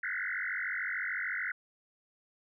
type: tone with frequency modulation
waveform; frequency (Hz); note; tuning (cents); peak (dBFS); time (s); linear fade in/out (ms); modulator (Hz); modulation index
sine; 1760; A6; 0; -32; 0.03-1.52; 5; 46.8; 7
effects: none